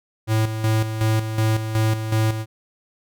square tone with tremolo, 110 Hz, A2, in tune, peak -17 dBFS, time 0.27-2.46 s, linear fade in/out 50 ms, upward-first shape square, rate 2.7 Hz, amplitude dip 60%, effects none

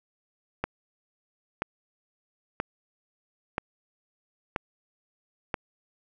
click train, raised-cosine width 0.5 ms, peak -12 dBFS, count 6, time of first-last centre 0.64-5.542 s, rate 1.02 Hz, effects none

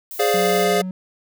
violet noise, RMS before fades -33 dBFS, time 0.11-0.64 s, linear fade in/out 0 ms
square chord, D half-diminished seventh, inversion second, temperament equal, 415.3 / 523.3 / 587.3 / 698.5 Hz, Ab4 / C5 / D5 / F5, 0 / 0 / 0 / 0 cents, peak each -20 / -26 / -25 / -22 dBFS, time 0.19-0.82 s, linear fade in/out 10 ms
triangle tone, 185.1 Hz, F#3, 1 cent sharp, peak -23 dBFS, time 0.34-0.91 s, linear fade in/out 2 ms
effects none

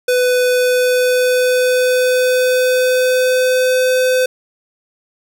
square tone with pitch glide, 499 to 510.4 Hz, B4 to C5, +18 to -43 cents, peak -12 dBFS, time 0.08-4.26 s, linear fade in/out 5 ms, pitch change +39 cents, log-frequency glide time 0.45-3.89 s, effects none

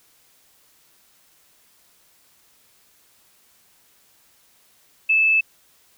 sine tone, 2621 Hz, E7, 11 cents flat, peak -14 dBFS, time 5.09-5.41 s, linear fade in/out 10 ms, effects white hiss -58 dBFS RMS until 5.97 s

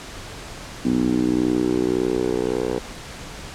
10% pulse tone with band-pass filter sweep, 61.74 Hz, B1, in tune, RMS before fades -21 dBFS, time 0.85-2.79 s, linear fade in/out 5 ms, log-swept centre 260 to 490 Hz, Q 3.8, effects pink hiss -36 dBFS RMS until 3.54 s + low-pass 8000 Hz 12 dB/octave

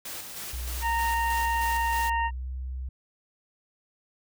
white noise with tremolo, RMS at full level -37 dBFS, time 0.05-2.1 s, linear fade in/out 5 ms, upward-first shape square, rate 3.2 Hz, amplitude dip 35%
sine tone with pitch glide, 61.74 to 64.44 Hz, B1 to C2, 0 to -26 cents, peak -31 dBFS, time 0.53-2.89 s, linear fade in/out 5 ms, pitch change +74 cents, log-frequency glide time 2.18-2.5 s
harmonic tone, 924 Hz, A#5, 16 cents flat, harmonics 1 / 2 / 3, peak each -25 / -31 / -38 dBFS, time 0.81-2.31 s, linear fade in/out 50 ms
effects none

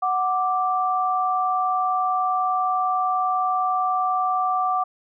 sine tone pair together, 740 / 1174.7 Hz, F#5 / D6, 0 / 0 cents, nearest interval minor sixth, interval 800 cents, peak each -22 dBFS, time 0.02-4.84 s, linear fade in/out 10 ms, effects none

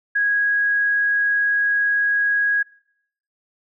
sine tone, 1653 Hz, G#6, 9 cents flat, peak -16 dBFS, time 0.15-2.63 s, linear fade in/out 10 ms, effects noise-tail reverb RT60 0.7 s tail -22 dB re dry

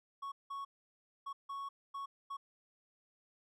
triangle tone bursts at uneven times, 1108.7 Hz, C#6, in tune, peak -38 dBFS, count 6, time 0.22-0.32 / 0.5-0.65 / 1.26-1.33 / 1.49-1.69 / 1.94-2.06 / 2.3-2.37 s, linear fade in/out 10 ms, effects none

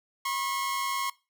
sawtooth tone pair together, 982.6 / 1082 Hz, B5 / C#6, -9 / -42 cents, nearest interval major second, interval 167 cents, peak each -33 / -25 dBFS, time 0.25-1.1 s, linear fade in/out 5 ms, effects noise-tail reverb RT60 0.3 s tail -21 dB re dry

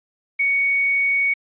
sine tone with quantisation, 2232 Hz, C#7, 11 cents sharp, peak -16 dBFS, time 0.39-1.34 s, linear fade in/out 10 ms, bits 7, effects resampled to 8000 Hz

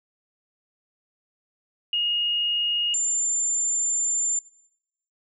sine tone pair in turn, 2863 / 7214 Hz, F7 / A8, +42 / +42 cents, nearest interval octave + major third, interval 1600 cents, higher second, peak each -21 dBFS, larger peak neither, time 1.93-2.94 / 2.94-4.39 s, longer second, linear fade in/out 2 ms, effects noise-tail reverb RT60 0.8 s tail -22 dB re dry

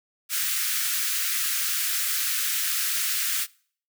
white high-pass noise, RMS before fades -26 dBFS, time 0.29-3.47 s, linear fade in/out 50 ms, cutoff 1300 Hz, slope 48 dB/octave, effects noise-tail reverb RT60 0.5 s tail -23 dB re dry

